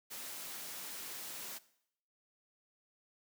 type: noise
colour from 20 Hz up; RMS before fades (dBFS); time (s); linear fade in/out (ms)
white; -45; 0.1-1.59; 20
effects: noise-tail reverb RT60 0.7 s tail -18 dB re dry + high-pass 150 Hz 12 dB/octave